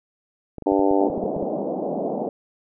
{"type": "clicks", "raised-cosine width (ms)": 2, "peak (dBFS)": -20, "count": 10, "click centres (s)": [0.583, 0.623, 0.72, 0.794, 0.911, 1.101, 1.178, 1.239, 1.364, 1.427]}
{"type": "harmonic tone", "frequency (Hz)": 98.1, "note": "G2", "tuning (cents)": 2, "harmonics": [3, 4, 5, 6, 7, 8, 9], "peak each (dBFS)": [-20, -22, -24, -26, -27, -28, -29], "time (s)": [0.66, 1.08], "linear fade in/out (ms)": 5}
{"type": "band-pass noise", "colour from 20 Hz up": "white", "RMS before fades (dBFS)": -26, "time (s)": [1, 2.29], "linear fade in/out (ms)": 2, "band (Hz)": [170, 730], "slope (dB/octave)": 48}
{"effects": []}